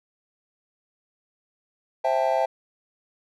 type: chord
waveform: triangle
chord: A minor seventh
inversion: first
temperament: just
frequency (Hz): 528 / 660 / 792 / 880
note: C5 / E5 / G5 / A5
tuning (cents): +16 / +2 / +18 / 0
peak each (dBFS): -24 / -22 / -24 / -26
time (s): 2.04-2.46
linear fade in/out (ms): 10
effects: none